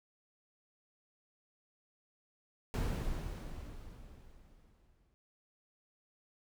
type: noise with exponential decay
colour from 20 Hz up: brown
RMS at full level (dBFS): -31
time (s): 2.74-5.14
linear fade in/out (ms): 0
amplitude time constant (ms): 520
effects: none